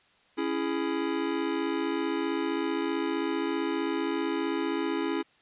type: chord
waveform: square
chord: C# minor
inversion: none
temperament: just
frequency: 277.2 / 332.6 / 415.8 Hz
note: C#4 / E4 / G#4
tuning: 0 / +16 / +2 cents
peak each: -33 / -31 / -34 dBFS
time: 0.37-5.23 s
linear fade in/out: 20 ms
effects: white hiss -63 dBFS RMS until 5.41 s + resampled to 8000 Hz